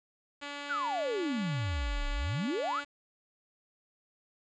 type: tone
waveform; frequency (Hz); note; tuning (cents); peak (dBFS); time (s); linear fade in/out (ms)
5% pulse; 286.8; D4; -41; -27; 0.41-2.85; 20
type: exponential two-way sweep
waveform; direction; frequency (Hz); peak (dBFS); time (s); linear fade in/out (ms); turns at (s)
sine; down then up; 1555 to 30.87 to 1555; -30; 0.69-2.81; 20; 2.08
effects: resampled to 16000 Hz + 10-bit